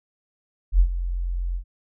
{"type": "tone with ADSR envelope", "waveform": "sine", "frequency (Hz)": 44, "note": "F1", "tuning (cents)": 14, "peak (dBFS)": -10, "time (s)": [0.72, 1.64], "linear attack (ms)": 76, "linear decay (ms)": 76, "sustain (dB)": -13, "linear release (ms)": 86, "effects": []}